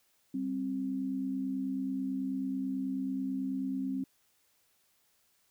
sine tone pair together, 196 / 265.2 Hz, G3 / C4, 0 / +23 cents, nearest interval perfect fourth, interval 523 cents, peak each -38 / -32 dBFS, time 0.34-4.04 s, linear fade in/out 5 ms, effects white hiss -71 dBFS RMS until 5.5 s

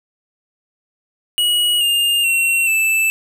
square tone with pitch steps, 2908 / 2815 / 2726 / 2639 Hz, F#7 / F7 / F7 / E7, -31 / +13 / -43 / +1 cents, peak -14 dBFS, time 1.38-3.1 s, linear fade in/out 0 ms, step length 430 ms, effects none

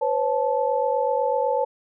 sine tone cluster, 499 / 547 / 873 Hz, B4 / C#5 / A5, +18 / -23 / -14 cents, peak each -24 dBFS, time 0.01-1.65 s, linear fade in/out 10 ms, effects none

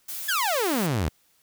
blue noise, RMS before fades -34 dBFS, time 0.08-0.87 s, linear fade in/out 10 ms
sawtooth exponential sweep, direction down, 1760 to 68 Hz, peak -19 dBFS, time 0.28-1.09 s, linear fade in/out 10 ms
effects white hiss -64 dBFS RMS until 1.42 s

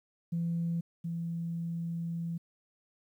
sine tone pair in turn, 168.6 / 168.02 Hz, E3 / E3, +39 / +33 cents, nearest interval unison, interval 6 cents, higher first, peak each -28 / -32 dBFS, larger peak first, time 0.32-0.81 / 1.04-2.38 s, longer second, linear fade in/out 10 ms, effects tanh soft clip ceiling -25 dBFS + 11-bit

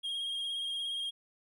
triangle tone with vibrato, 3244 Hz, G#7, 41 cents flat, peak -32 dBFS, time 0.03-1.11 s, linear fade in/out 20 ms, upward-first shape sine, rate 17 Hz, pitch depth 28 cents each way, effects none

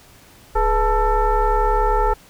sine tone with frequency modulation, 420.7 Hz, G#4, 22 cents sharp, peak -14 dBFS, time 0.55-2.14 s, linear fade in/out 10 ms, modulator 456 Hz, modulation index 1.7, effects pink hiss -48 dBFS RMS until 2.29 s

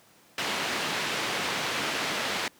white low-pass noise, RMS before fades -30 dBFS, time 0.38-2.48 s, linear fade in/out 2 ms, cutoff 3200 Hz, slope 12 dB/octave, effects pink hiss -58 dBFS RMS until 2.59 s + high-pass 150 Hz 12 dB/octave

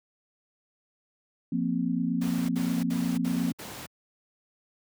sine chord, F suspended fourth, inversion none, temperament equal, 174.61 / 233.1 / 261.6 Hz, F3 / Bb3 / C4, 0 / 0 / 0 cents, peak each -29 dBFS, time 1.52-3.52 s, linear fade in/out 5 ms
pink noise bursts, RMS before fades -40 dBFS, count 5, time 2.21-3.866 s, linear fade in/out 10 ms, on 280 ms, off 64 ms
effects high-pass 100 Hz 12 dB/octave

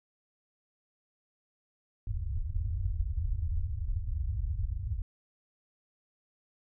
white low-pass noise, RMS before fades -32 dBFS, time 2.07-5.02 s, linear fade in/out 2 ms, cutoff 100 Hz, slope 48 dB/octave, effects none

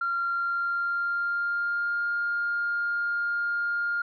sine tone with pitch glide, 1382 to 1409.4 Hz, F6 to F6, -19 to +15 cents, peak -24 dBFS, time 0.01-4.02 s, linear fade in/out 5 ms, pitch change +34 cents, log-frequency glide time 0.24-2.06 s, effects tanh soft clip ceiling -20 dBFS

